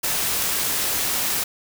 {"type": "noise with amplitude modulation", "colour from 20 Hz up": "white", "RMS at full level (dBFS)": -22, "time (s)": [0.03, 1.44], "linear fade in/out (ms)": 10, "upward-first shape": "sine", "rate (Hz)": 241, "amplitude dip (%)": 25, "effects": []}